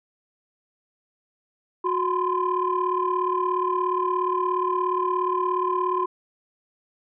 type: tone cluster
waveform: sine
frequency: 365.9 / 1011 / 1048 Hz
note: F#4 / B5 / C6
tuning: -19 / +40 / +2 cents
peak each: -25 dBFS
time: 1.84-6.06 s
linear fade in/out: 10 ms
effects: tanh soft clip ceiling -13 dBFS